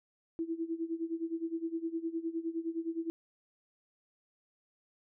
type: tone with tremolo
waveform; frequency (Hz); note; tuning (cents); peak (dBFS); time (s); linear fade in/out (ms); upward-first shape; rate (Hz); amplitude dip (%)
sine; 329.6; E4; 0; -30; 0.39-3.1; 0; sine; 9.7; 85
effects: none